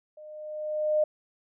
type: tone with level ramp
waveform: sine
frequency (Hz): 610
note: D#5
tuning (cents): -34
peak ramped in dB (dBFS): -44 to -19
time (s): 0.17-1.04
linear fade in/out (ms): 5
effects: none